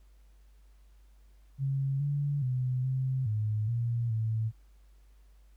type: tone with pitch steps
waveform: sine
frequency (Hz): 136.4 / 143.4 / 127 / 130.9 / 107.1 / 117.6 / 111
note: C#3 / D3 / B2 / C3 / A2 / A#2 / A2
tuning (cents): -28 / -41 / +49 / +1 / -46 / +16 / +16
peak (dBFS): -27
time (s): 1.58-4.52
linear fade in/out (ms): 50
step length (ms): 420
effects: added 50 Hz sine -55 dBFS peak until 5.56 s + pink hiss -72 dBFS RMS until 5.56 s